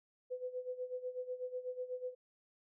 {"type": "tone with tremolo", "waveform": "sine", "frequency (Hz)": 503, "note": "B4", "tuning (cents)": 32, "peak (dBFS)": -36, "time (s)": [0.3, 2.15], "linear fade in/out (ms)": 20, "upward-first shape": "sine", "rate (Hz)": 8.1, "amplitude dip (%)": 80, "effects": []}